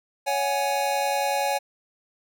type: chord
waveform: square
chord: C# suspended fourth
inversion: none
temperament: equal with one note detuned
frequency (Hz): 560.2 / 740 / 830.6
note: C#5 / F#5 / G#5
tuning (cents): +18 / 0 / 0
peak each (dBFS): -28 / -30 / -26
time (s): 0.26-1.59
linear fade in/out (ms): 20
effects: none